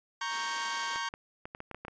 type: chord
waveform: sawtooth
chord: G diminished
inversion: first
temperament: equal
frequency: 932.3 / 1108.7 / 1568 Hz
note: Bb5 / Db6 / G6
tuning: 0 / 0 / 0 cents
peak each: -33 dBFS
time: 0.21-1.09 s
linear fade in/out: 5 ms
type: high-pass noise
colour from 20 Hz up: white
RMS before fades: -41 dBFS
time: 0.28-1 s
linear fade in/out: 50 ms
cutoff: 190 Hz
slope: 96 dB/octave
type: clicks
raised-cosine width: 0.5 ms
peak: -26 dBFS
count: 9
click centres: 0.959 / 1.139 / 1.455 / 1.549 / 1.604 / 1.713 / 1.746 / 1.85 / 1.882 s
effects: resampled to 16000 Hz